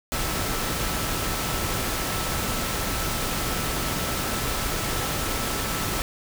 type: tone in noise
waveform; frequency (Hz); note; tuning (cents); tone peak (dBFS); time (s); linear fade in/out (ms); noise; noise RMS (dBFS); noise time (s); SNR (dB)
sine; 1318.5; E6; 0; -37; 0.12-6.02; 0; pink; -27; 0.12-6.02; -13
effects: none